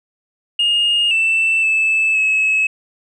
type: tone with pitch steps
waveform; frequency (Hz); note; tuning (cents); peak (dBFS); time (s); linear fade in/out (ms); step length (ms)
sine; 2844 / 2661 / 2622 / 2580; F7 / E7 / E7 / E7; +31 / +16 / -10 / -38; -11; 0.59-2.67; 5; 520
effects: tanh soft clip ceiling -10 dBFS